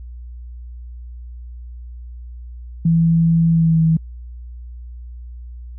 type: tone with pitch glide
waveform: sine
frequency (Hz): 165.6 to 161.72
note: E3 to E3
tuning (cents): +8 to -33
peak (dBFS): -11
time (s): 2.85-3.97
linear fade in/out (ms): 5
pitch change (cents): -41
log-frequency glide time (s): 3.5-3.81
effects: added 60 Hz sine -31 dBFS peak until 5.78 s